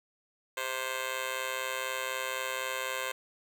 10% pulse tone with amplitude modulation, 523.3 Hz, C5, in tune, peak -20 dBFS, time 0.57-3.12 s, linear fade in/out 5 ms, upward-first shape sine, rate 124 Hz, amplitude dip 90%, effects none

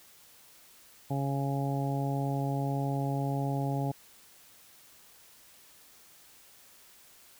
harmonic tone, 138.59 Hz, C#3, in tune, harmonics 1 / 2 / 3 / 4 / 5 / 6, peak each -30 / -35 / -41 / -41 / -39 / -39 dBFS, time 1.1-3.92 s, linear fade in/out 10 ms, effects white hiss -57 dBFS RMS until 7.39 s

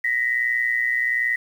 sine tone pair together, 1871 / 1992.2 Hz, A#6 / B6, +6 / +15 cents, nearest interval minor second, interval 109 cents, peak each -22 dBFS, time 0.04-1.36 s, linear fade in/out 5 ms, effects 8-bit

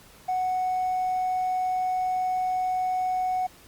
triangle tone with hard clipping, 740 Hz, F#5, in tune, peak -23 dBFS, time 0.28-3.47 s, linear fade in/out 10 ms, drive 2 dB, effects pink hiss -52 dBFS RMS until 3.67 s + Opus 48 kbps

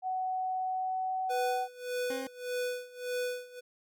sine tone with pitch glide, 747 to 754.4 Hz, F#5 to F#5, +16 to +33 cents, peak -30 dBFS, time 0.02-1.68 s, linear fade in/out 50 ms, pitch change +17 cents, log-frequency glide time 0.59-1.53 s
square tone with tremolo, 495.3 Hz, B4, 5 cents sharp, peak -31 dBFS, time 1.29-3.61 s, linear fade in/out 20 ms, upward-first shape sine, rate 1.7 Hz, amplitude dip 90%
20% pulse tone, 267.2 Hz, C4, 36 cents sharp, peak -32 dBFS, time 2.1-2.27 s, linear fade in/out 2 ms
effects none

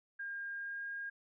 sine tone with pitch glide, 1611 to 1621.3 Hz, G6 to G#6, +47 to -42 cents, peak -39 dBFS, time 0.19-1.1 s, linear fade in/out 10 ms, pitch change +11 cents, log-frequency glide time 0.53-0.87 s, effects none

